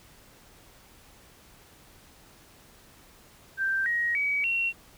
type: tone with pitch steps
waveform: sine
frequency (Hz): 1569 / 1887.5 / 2271 / 2732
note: G6 / A#6 / C#7 / F7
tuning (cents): +1 / +21 / +41 / -39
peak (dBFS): -24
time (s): 3.57-4.73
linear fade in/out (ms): 50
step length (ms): 290
effects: pink hiss -55 dBFS RMS until 4.97 s